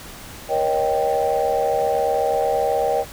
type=chord; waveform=sine; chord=Eb dominant seventh; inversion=second; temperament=equal with one note detuned; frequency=475.7 / 554.4 / 622.3 / 784 Hz; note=Bb4 / Db5 / Eb5 / G5; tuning=+35 / 0 / 0 / 0 cents; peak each=-22 / -23 / -23 / -21 dBFS; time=0.48-3.05 s; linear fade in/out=50 ms; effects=tanh soft clip ceiling -9 dBFS + pink hiss -38 dBFS RMS until 3.12 s